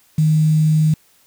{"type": "tone with quantisation", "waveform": "sine", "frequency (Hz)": 155.56, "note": "D#3", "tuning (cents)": 0, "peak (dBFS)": -11, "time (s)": [0.18, 0.94], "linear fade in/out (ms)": 5, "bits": 6, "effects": ["white hiss -55 dBFS RMS until 1.26 s"]}